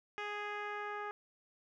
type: tone with low-pass filter sweep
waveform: 10% pulse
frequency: 414.6 Hz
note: G#4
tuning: 3 cents flat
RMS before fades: -41 dBFS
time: 0.18-1.11 s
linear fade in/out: 0 ms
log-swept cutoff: 2900 to 1400 Hz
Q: 1.2
effects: none